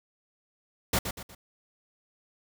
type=noise with echo; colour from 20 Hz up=pink; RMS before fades=-25 dBFS; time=0.93-0.99 s; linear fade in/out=5 ms; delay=120 ms; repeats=3; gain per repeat=-8 dB; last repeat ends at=1.35 s; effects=none